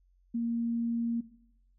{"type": "tone", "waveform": "sine", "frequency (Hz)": 233.1, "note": "A#3", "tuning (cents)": 0, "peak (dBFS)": -28, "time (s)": [0.34, 1.21], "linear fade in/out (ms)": 10, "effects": ["noise-tail reverb RT60 0.7 s tail -17 dB re dry", "added 45 Hz sine -63 dBFS peak until 1.78 s"]}